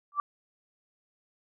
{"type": "tone with exponential growth", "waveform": "sine", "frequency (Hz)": 1166, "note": "D6", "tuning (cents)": -13, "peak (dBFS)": -20, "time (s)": [0.12, 0.2], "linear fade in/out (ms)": 1, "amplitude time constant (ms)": 16, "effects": []}